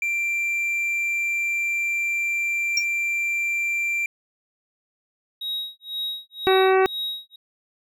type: tone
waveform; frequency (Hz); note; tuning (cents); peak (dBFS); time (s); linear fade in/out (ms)
triangle; 2360; D7; +8; -20; 0.02-4.06; 2
type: tone with exponential decay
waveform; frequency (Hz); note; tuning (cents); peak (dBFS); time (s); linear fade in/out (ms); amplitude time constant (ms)
triangle; 5588; F8; 0; -14; 2.77-2.85; 5; 16
type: tone with tremolo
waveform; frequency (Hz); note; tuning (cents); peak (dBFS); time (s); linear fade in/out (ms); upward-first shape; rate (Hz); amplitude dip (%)
triangle; 3800; A#7; +33; -23; 5.41-7.36; 5; sine; 2; 100
type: harmonic tone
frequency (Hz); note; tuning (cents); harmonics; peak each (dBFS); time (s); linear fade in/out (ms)
379.3; F#4; +43; 1 / 2 / 3 / 4 / 5 / 6 / 7; -16 / -22 / -26 / -28 / -30 / -32 / -33; 6.47-6.86; 0
effects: none